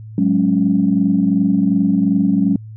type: chord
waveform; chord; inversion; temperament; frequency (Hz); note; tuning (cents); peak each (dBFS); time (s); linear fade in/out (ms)
sine; F# suspended second; none; equal; 185 / 207.7 / 277.2; F#3 / G#3 / C#4; 0 / 0 / 0; -16; 0.18-2.56; 2
effects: tanh soft clip ceiling -2 dBFS + added 109 Hz sine -31 dBFS peak until 2.76 s